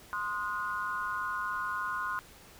sine tone cluster, 1044 / 1244 / 1447 Hz, C6 / D#6 / F#6, -4 / -1 / -39 cents, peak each -35 / -38 / -35 dBFS, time 0.13-2.19 s, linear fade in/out 0 ms, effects pink hiss -54 dBFS RMS until 2.59 s

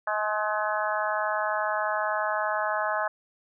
harmonic tone with a mistuned harmonic, 211.7 Hz, G#3, 33 cents sharp, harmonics 3 / 4 / 5 / 6 / 7 / 8, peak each -30 / -31 / -32 / -33 / -33 / -34 dBFS, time 0.07-3.08 s, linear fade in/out 5 ms, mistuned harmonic 7, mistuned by +30 cents, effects none

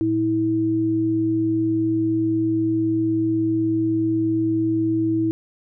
sine tone pair together, 114.5 / 323.9 Hz, A#2 / E4, -31 / -30 cents, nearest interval octave + tritone, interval 1801 cents, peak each -27 / -18 dBFS, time 0.01-5.31 s, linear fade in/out 0 ms, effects none

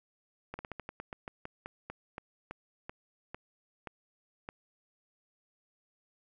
slowing click train, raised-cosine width 0.5 ms, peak -25 dBFS, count 18, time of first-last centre 0.54-4.489 s, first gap 50 ms, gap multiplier 1.17, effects none

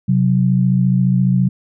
sine tone pair together, 130.44 / 185 Hz, C3 / F#3, -5 / 0 cents, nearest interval tritone, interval 605 cents, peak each -14 dBFS, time 0.08-1.49 s, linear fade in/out 10 ms, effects none

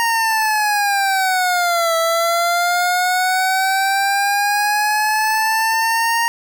25% pulse linear two-way sweep, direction down then up, 932.3 to 657 to 932.3 Hz, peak -11 dBFS, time 0-6.28 s, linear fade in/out 0 ms, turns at 1.96 s, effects none

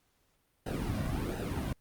brown noise with flanger, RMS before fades -34 dBFS, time 0.66-1.73 s, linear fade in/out 5 ms, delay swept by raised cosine 0.88 to 2.38 ms, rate 1.4 Hz, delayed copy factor -0.75, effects pink hiss -73 dBFS RMS until 1.8 s + Opus 48 kbps

